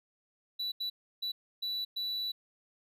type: tone bursts at uneven times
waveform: triangle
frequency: 3951 Hz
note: B7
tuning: in tune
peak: -31 dBFS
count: 5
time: 0.59-0.72 / 0.8-0.9 / 1.22-1.32 / 1.62-1.85 / 1.96-2.32 s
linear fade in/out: 10 ms
effects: none